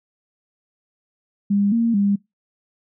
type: tone with pitch steps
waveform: sine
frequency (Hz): 201.6 / 231.2 / 201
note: G3 / A#3 / G3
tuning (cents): +49 / -14 / +44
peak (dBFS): -15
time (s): 1.5-2.16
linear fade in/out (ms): 10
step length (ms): 220
effects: noise-tail reverb RT60 0.2 s tail -24 dB re dry